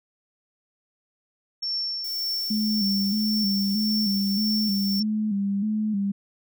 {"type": "tone with tremolo", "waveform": "sine", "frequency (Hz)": 5430, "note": "F8", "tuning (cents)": -50, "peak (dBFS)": -24, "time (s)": [1.62, 5.03], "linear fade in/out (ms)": 10, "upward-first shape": "triangle", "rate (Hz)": 1.8, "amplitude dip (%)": 45}
{"type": "noise", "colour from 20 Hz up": "violet", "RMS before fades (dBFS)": -39, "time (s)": [2.04, 5], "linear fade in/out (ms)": 5}
{"type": "tone with vibrato", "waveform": "sine", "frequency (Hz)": 206.6, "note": "G#3", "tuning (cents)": -9, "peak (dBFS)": -22, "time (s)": [2.5, 6.12], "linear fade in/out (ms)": 10, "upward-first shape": "square", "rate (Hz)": 1.6, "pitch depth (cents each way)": 65}
{"effects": []}